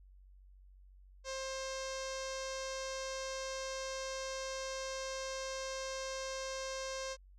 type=tone with low-pass filter; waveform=sawtooth; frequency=530 Hz; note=C5; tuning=22 cents sharp; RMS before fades=-41 dBFS; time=1.24-7.17 s; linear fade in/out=50 ms; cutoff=6100 Hz; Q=3.3; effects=added 47 Hz sine -56 dBFS peak until 7.38 s